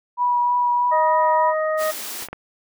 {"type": "tone with vibrato", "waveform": "sine", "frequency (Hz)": 973, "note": "B5", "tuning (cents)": -26, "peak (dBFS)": -16, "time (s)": [0.17, 1.54], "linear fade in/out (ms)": 50, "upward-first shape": "triangle", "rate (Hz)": 3.2, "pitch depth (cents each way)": 14}
{"type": "harmonic tone", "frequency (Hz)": 624, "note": "D#5", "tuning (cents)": 5, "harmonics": [1, 2, 3], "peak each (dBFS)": [-20, -26, -30], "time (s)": [0.91, 1.92], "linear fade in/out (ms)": 20}
{"type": "high-pass noise", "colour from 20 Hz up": "white", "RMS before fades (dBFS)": -31, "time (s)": [1.77, 2.28], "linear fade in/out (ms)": 50, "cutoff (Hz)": 200, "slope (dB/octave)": 48}
{"type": "clicks", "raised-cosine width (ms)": 0.5, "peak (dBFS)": [-26, -21, -19, -16], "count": 4, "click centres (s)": [1.828, 2.224, 2.286, 2.33]}
{"effects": []}